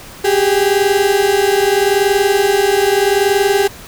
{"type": "tone pair together", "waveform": "35% pulse", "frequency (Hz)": [388.5, 409.3], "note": ["G4", "G#4"], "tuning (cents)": [-16, -25], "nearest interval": "minor second", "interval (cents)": 91, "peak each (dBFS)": -12, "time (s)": [0.24, 3.68], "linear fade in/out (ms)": 10, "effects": ["pink hiss -35 dBFS RMS until 3.87 s"]}